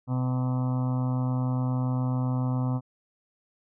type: harmonic tone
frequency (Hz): 127.2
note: C3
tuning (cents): -48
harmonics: 1 / 2 / 4 / 5 / 6 / 7 / 8 / 9 / 10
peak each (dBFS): -25 / -30 / -42 / -44 / -43 / -44 / -44 / -46 / -50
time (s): 0.07-2.81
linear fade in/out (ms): 50
effects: none